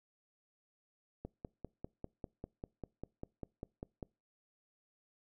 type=click train; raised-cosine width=2 ms; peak=-29 dBFS; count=15; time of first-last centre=1.25-4.028 s; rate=5.04 Hz; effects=noise-tail reverb RT60 0.3 s tail -25 dB re dry